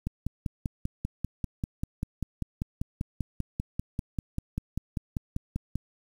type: click train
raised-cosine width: 5 ms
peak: -17 dBFS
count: 30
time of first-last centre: 0.07-5.756 s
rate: 5.1 Hz
effects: 8-bit